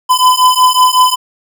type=beating tone pair; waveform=square; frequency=1008 / 1013.4 Hz; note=B5 / B5; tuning=+35 / +44 cents; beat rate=5.4 Hz; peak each=-10 dBFS; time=0.09-1.16 s; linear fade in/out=20 ms; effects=none